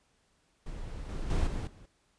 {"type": "noise with level steps", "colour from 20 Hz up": "brown", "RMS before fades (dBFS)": [-40, -36, -28, -34, -50], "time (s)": [0.66, 1.86], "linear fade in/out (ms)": 5, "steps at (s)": [1.09, 1.3, 1.47, 1.67], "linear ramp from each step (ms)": 2, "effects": ["pink hiss -71 dBFS RMS until 2.18 s", "resampled to 22050 Hz"]}